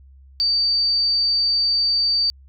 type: tone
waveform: sine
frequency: 4616 Hz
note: D8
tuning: 31 cents flat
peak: -16 dBFS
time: 0.4-2.3 s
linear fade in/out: 0 ms
effects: added 67 Hz sine -44 dBFS peak until 2.48 s